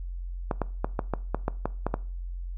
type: clicks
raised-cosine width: 1 ms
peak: -12 dBFS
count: 10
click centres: 0.512 / 0.617 / 0.845 / 0.992 / 1.137 / 1.346 / 1.481 / 1.656 / 1.866 / 1.941 s
effects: noise-tail reverb RT60 0.4 s tail -20 dB re dry + added 44 Hz sine -32 dBFS peak until 2.57 s